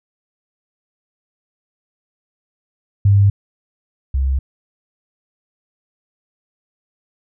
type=tone pair in turn; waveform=sine; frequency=100 / 66.74 Hz; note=G2 / C2; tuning=+35 / +35 cents; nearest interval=perfect fifth; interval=700 cents; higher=first; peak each=-8 / -14 dBFS; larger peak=first; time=3.05-3.3 / 4.14-4.39 s; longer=neither; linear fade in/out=5 ms; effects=none